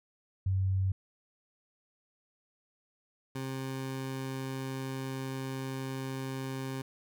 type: tone pair in turn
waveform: sine / 20% pulse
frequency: 95.2 / 132.93 Hz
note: F#2 / C3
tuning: +50 / +28 cents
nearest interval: tritone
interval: 578 cents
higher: second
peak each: -26 / -30 dBFS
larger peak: first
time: 0.46-0.92 / 3.35-6.82 s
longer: second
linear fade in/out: 5 ms
effects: none